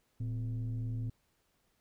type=tone with frequency modulation; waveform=sine; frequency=114 Hz; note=A#2; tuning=38 cents flat; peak=-32 dBFS; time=0.2-1.1 s; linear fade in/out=5 ms; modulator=144 Hz; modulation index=0.47; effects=tanh soft clip ceiling -30 dBFS + pink hiss -75 dBFS RMS until 1.8 s